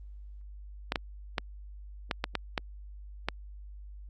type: clicks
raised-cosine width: 0.3 ms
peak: -12 dBFS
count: 8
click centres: 0.921 / 0.958 / 1.382 / 2.112 / 2.241 / 2.353 / 2.578 / 3.286 s
effects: added 50 Hz sine -43 dBFS peak until 4.09 s + Opus 24 kbps